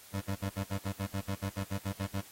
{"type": "tone bursts", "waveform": "25% pulse", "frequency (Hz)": 98, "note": "G2", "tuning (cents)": 0, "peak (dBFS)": -28, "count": 15, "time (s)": [0.13, 2.217], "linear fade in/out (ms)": 20, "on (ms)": 85, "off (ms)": 58, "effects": ["white hiss -54 dBFS RMS until 2.31 s", "AAC 48 kbps"]}